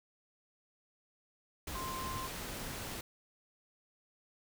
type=tone in noise; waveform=sine; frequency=1046.5 Hz; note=C6; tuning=in tune; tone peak=-40 dBFS; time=1.75-2.27 s; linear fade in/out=5 ms; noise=pink; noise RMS=-42 dBFS; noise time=1.67-3.01 s; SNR=-1 dB; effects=none